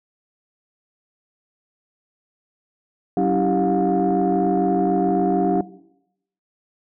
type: tone cluster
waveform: sine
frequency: 188.7 / 280.6 / 327.5 / 391.6 / 714 Hz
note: F#3 / C#4 / E4 / G4 / F5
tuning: +34 / +21 / -11 / -2 / +38 cents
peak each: -22 dBFS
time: 3.17-5.61 s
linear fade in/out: 2 ms
effects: noise-tail reverb RT60 0.8 s tail -18 dB re dry + tanh soft clip ceiling -10 dBFS